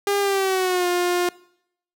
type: tone with pitch glide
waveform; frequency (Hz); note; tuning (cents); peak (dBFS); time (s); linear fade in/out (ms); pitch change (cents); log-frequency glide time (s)
sawtooth; 402.7 to 354.6; G4 to F4; +47 to +26; -15; 0.07-1.29; 2; -221; 0.2-0.87
effects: noise-tail reverb RT60 0.7 s tail -22 dB re dry